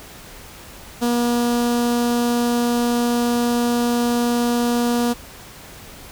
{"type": "tone with notch filter", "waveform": "sawtooth", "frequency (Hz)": 239.3, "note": "A#3", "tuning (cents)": 46, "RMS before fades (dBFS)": -19, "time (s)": [1.01, 5.14], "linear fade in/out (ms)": 20, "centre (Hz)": 2100, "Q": 1.3, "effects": ["pink hiss -40 dBFS RMS until 6.11 s"]}